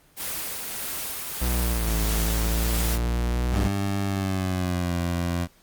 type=noise with tremolo; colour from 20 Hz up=white; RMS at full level=-30 dBFS; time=0.16-2.99 s; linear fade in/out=50 ms; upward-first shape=sine; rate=1.6 Hz; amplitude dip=25%
type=linear two-way sweep; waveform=45% pulse; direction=down then up; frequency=62.9 to 54 to 61.9 Hz; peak=-22 dBFS; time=1.41-3.68 s; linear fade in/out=10 ms; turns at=2.01 s
type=tone with pitch glide; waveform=20% pulse; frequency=99.1 to 86.77 Hz; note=G2 to F2; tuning=+19 to -11 cents; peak=-19 dBFS; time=3.51-5.48 s; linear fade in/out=50 ms; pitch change=-230 cents; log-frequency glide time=4.04-4.96 s
effects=pink hiss -58 dBFS RMS until 5.62 s + Opus 24 kbps